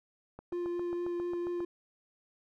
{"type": "click train", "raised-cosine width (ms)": 1, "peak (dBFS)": -31, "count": 10, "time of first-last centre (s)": [0.39, 1.605], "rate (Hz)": 7.41}
{"type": "tone with vibrato", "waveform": "triangle", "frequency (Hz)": 349.2, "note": "F4", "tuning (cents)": 0, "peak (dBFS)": -30, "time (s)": [0.52, 1.65], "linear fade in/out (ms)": 5, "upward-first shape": "triangle", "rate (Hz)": 4.3, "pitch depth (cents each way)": 11}
{"effects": []}